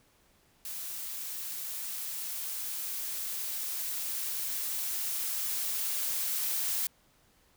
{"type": "noise with level ramp", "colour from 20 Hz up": "blue", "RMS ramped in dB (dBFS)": [-39, -31], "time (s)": [0.65, 6.87], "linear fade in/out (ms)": 2, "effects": ["pink hiss -66 dBFS RMS until 7.56 s"]}